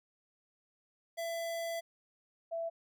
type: tone pair in turn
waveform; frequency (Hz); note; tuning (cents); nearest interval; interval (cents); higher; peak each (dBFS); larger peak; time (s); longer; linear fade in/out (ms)
square / sine; 669 / 665.3; E5 / E5; +25 / +16; unison; 9; first; -36 / -34; second; 1.17-1.81 / 2.51-2.7; first; 20
effects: none